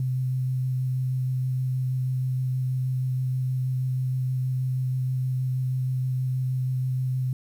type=tone with vibrato; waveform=sine; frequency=128.9 Hz; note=C3; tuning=26 cents flat; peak=-23 dBFS; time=0-7.33 s; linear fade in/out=2 ms; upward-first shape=square; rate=6.3 Hz; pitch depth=8 cents each way; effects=9-bit